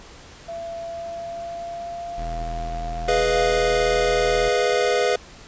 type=tone with pitch glide; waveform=sine; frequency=673 to 702 Hz; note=E5 to F5; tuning=+36 to +9 cents; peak=-29 dBFS; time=0.48-3.54 s; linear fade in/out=10 ms; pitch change=+73 cents; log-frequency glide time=0.83-2.9 s
type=tone; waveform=square; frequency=40.71 Hz; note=E1; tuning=21 cents flat; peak=-29 dBFS; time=2.17-4.5 s; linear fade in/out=20 ms
type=chord; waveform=square; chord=F half-diminished seventh; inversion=first; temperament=equal; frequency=415.3 / 493.9 / 622.3 / 698.5 Hz; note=Ab4 / Cb5 / Eb5 / F5; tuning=0 / 0 / 0 / 0 cents; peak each=-24 / -22 / -27 / -26 dBFS; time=3.08-5.16 s; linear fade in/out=5 ms
effects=pink hiss -44 dBFS RMS until 5.47 s + resampled to 16000 Hz